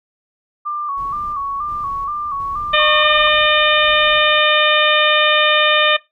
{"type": "tone with vibrato", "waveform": "sine", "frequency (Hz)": 1152, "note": "D6", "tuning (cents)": -34, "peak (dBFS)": -19, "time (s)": [0.65, 3.29], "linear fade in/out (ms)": 20, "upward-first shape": "square", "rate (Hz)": 2.1, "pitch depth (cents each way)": 58}
{"type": "noise with tremolo", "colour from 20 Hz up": "brown", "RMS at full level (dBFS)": -38, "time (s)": [0.97, 4.4], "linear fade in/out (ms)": 10, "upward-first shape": "square", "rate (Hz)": 1.4, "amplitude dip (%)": 50}
{"type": "harmonic tone", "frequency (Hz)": 606, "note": "D#5", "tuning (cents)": -46, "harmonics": [1, 2, 3, 4, 5, 6], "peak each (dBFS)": [-18, -18, -18, -18, -18, -18], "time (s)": [2.73, 5.97], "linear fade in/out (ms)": 10}
{"effects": ["noise-tail reverb RT60 0.2 s tail -19 dB re dry"]}